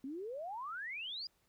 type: exponential sweep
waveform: sine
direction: up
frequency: 254.9 to 4978 Hz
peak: -40 dBFS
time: 0.04-1.27 s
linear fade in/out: 2 ms
effects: pink hiss -75 dBFS RMS until 1.48 s